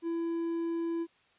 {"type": "tone", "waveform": "triangle", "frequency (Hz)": 334.4, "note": "E4", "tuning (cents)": 25, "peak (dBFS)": -28, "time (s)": [0.02, 1.07], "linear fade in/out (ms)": 50, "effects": ["white hiss -66 dBFS RMS until 1.38 s", "resampled to 8000 Hz"]}